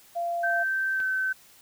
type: tone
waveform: sine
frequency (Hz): 688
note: F5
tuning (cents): -26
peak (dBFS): -26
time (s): 0.15-0.64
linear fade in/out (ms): 20
type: tone with pitch glide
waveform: sine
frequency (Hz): 1556 to 1532.8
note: G6 to G6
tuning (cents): -13 to -39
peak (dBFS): -24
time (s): 0.43-1.33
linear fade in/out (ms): 10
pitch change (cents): -26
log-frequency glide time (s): 0.94-1.03
type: clicks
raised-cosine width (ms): 0.3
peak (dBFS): -26 / -36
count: 2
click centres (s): 1.002 / 1.013
effects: white hiss -55 dBFS RMS until 1.61 s